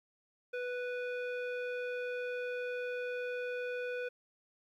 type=tone with low-pass filter; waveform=square; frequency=493.9 Hz; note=B4; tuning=in tune; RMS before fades=-38 dBFS; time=0.53-4.09 s; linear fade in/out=10 ms; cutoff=2200 Hz; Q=2; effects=12-bit